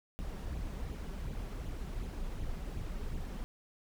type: noise with flanger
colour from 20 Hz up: brown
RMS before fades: -39 dBFS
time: 0.19-3.44 s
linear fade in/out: 0 ms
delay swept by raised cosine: 0.28 to 5.38 ms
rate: 2.7 Hz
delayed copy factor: +0.55
effects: none